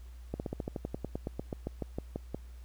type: slowing click train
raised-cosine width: 2 ms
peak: -21 dBFS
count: 19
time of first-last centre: 0.34-2.346 s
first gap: 59 ms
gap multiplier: 1.07
effects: added 60 Hz sine -45 dBFS peak until 2.64 s + pink hiss -64 dBFS RMS until 2.64 s

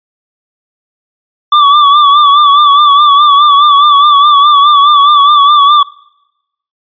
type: tone with vibrato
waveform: square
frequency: 1159 Hz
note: D6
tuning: 23 cents flat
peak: -3 dBFS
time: 1.52-5.83 s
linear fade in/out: 5 ms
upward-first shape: sine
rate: 4.8 Hz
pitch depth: 61 cents each way
effects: noise-tail reverb RT60 0.9 s tail -24 dB re dry + resampled to 11025 Hz

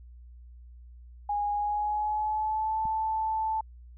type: tone with pitch glide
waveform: sine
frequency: 824 to 878.1 Hz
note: G#5 to A5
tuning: -14 to -4 cents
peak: -26 dBFS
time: 1.29-3.61 s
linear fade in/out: 5 ms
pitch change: +110 cents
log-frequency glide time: 1.53-2.8 s
type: click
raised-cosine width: 5 ms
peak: -30 dBFS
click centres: 2.854 s
effects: added 60 Hz sine -46 dBFS peak until 3.97 s

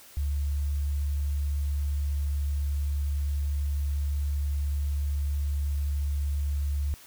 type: tone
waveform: sine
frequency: 71.7 Hz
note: D2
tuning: 41 cents flat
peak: -25 dBFS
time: 0.17-6.94 s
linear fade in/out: 0 ms
effects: white hiss -51 dBFS RMS until 7.06 s

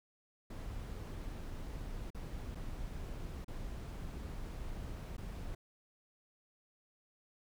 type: noise with dropouts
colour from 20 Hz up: brown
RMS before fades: -43 dBFS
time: 0.5-5.55 s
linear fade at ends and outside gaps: 5 ms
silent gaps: 2.104-2.146 / 2.549-2.553 / 3.446-3.48 / 5.168-5.179 s
effects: none

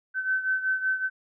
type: beating tone pair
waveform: sine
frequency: 1528 / 1533.3 Hz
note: G6 / G6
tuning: -45 / -39 cents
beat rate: 5.3 Hz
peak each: -25 / -30 dBFS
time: 0.14-1.1 s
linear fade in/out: 50 ms
effects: none

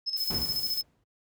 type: tone with tremolo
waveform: sine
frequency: 5190 Hz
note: E8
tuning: 28 cents flat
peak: -26 dBFS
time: 0.06-0.83 s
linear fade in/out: 20 ms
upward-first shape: square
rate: 14 Hz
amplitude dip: 65%
type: noise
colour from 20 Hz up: violet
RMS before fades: -37 dBFS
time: 0.16-0.82 s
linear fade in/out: 20 ms
type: noise with exponential decay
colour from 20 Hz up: brown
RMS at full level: -29 dBFS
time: 0.3-1.04 s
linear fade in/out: 5 ms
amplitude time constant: 160 ms
effects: high-pass 80 Hz 12 dB/octave

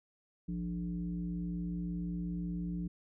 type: tone with frequency modulation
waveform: sine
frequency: 174.61 Hz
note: F3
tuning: in tune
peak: -34 dBFS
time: 0.48-2.88 s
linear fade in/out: 10 ms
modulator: 122 Hz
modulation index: 0.71
effects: none

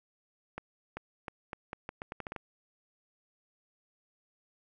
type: accelerating click train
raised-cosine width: 0.5 ms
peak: -23 dBFS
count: 12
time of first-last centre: 0.58-2.362 s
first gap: 390 ms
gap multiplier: 0.8
effects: none

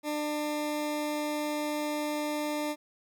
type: tone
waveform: 20% pulse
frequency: 299 Hz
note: D4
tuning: 31 cents sharp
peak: -25 dBFS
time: 0.03-2.76 s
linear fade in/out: 50 ms
effects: none

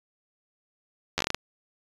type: slowing click train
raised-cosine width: 0.2 ms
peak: -8 dBFS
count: 8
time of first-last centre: 1.18-1.346 s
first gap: 11 ms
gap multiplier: 1.25
effects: resampled to 24000 Hz

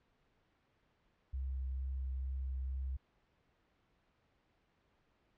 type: tone with vibrato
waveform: sine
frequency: 65.7 Hz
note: C2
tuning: 8 cents sharp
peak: -36 dBFS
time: 1.33-2.97 s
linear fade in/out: 10 ms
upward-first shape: triangle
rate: 2.2 Hz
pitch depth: 15 cents each way
effects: pink hiss -75 dBFS RMS until 5.37 s + low-pass 3000 Hz 12 dB/octave

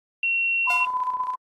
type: tone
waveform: sine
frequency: 2730 Hz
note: F7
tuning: 40 cents flat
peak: -20 dBFS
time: 0.23-0.85 s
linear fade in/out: 2 ms
type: tone with tremolo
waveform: sine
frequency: 1007 Hz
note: B5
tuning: 33 cents sharp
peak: -22 dBFS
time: 0.67-1.35 s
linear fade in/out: 5 ms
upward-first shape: square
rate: 15 Hz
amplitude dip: 40%
type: tone with exponential decay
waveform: sawtooth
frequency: 711 Hz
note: F5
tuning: 31 cents sharp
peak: -24 dBFS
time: 0.7-1 s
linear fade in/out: 2 ms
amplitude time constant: 65 ms
effects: AAC 32 kbps

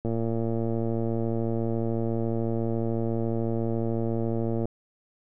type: click train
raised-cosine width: 2 ms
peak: -16 dBFS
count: 526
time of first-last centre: 0.05-4.655 s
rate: 114 Hz
effects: none

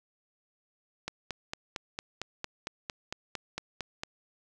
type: click train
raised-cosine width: 0.2 ms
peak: -17 dBFS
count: 14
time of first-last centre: 1.08-4.035 s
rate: 4.4 Hz
effects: none

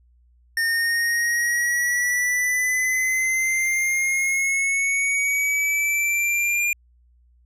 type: exponential sweep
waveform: square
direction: up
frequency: 1822 to 2411 Hz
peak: -20 dBFS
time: 0.57-6.73 s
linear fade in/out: 2 ms
effects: added 60 Hz sine -54 dBFS peak until 7.45 s + resampled to 32000 Hz

